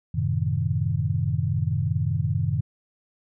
sine chord, F# diminished seventh, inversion none, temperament equal, 92.5 / 110 / 130.81 / 155.56 Hz, F#2 / A2 / C3 / Eb3, 0 / 0 / 0 / 0 cents, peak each -27 / -27 / -27 / -27 dBFS, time 0.14-2.61 s, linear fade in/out 10 ms, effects none

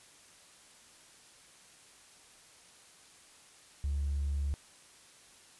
triangle tone with tanh clipping, 70.9 Hz, C#2, 40 cents sharp, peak -29 dBFS, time 3.84-4.54 s, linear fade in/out 0 ms, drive 1 dB, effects white hiss -58 dBFS RMS until 5.59 s + resampled to 24000 Hz

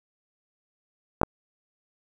clicks, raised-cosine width 1 ms, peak -5 dBFS, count 2, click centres 1.215 / 1.233 s, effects 7-bit

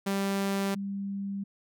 sawtooth / sine tone pair in turn, 196.8 / 198.05 Hz, G3 / G3, +7 / +18 cents, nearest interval unison, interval 11 cents, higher second, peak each -23 / -31 dBFS, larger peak first, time 0.06-0.75 / 0.75-1.44 s, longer neither, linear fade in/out 10 ms, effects none

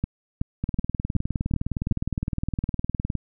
two click trains, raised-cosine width 5 ms, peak -11 / -13 dBFS, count 6 / 50, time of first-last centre 0.04-1.913 / 0.64-3.153 s, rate 2.67 / 19.5 Hz, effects none

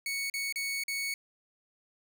sawtooth tone with dropouts, 2221 Hz, C#7, 3 cents sharp, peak -28 dBFS, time 0.06-1.14 s, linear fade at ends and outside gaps 2 ms, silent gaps 0.299-0.339 / 0.525-0.558 / 0.837-0.881 s, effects none

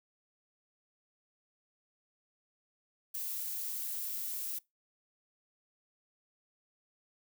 violet noise, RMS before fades -38 dBFS, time 3.14-4.59 s, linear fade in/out 10 ms, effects noise-tail reverb RT60 0.2 s tail -23 dB re dry

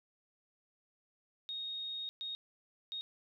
sine tone bursts at uneven times, 3729 Hz, A#7, in tune, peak -38 dBFS, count 3, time 1.49-2.09 / 2.21-2.35 / 2.92-3.01 s, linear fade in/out 0 ms, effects 13-bit

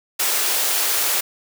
white high-pass noise, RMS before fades -20 dBFS, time 0.19-1.21 s, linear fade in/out 10 ms, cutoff 350 Hz, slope 24 dB/octave, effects none

